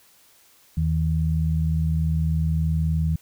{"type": "tone pair together", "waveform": "sine", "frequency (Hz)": [79.7, 159.4], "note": ["D#2", "D#3"], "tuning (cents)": [42, 42], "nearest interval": "octave", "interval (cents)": 1200, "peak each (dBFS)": -22, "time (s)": [0.77, 3.16], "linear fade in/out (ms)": 5, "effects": ["white hiss -56 dBFS RMS until 3.21 s"]}